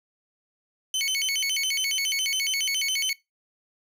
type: tone with vibrato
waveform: 25% pulse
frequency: 2600 Hz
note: E7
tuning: 24 cents flat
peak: -20 dBFS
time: 0.94-3.13 s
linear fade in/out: 2 ms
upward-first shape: square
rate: 7.2 Hz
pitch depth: 280 cents each way
effects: noise-tail reverb RT60 0.2 s tail -21 dB re dry